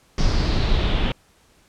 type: noise with low-pass filter sweep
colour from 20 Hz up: brown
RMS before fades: -19 dBFS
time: 0.18-1.12 s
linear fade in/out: 2 ms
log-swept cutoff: 5400 to 3100 Hz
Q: 4.1
effects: pink hiss -57 dBFS RMS until 1.68 s + low-pass 11000 Hz 12 dB/octave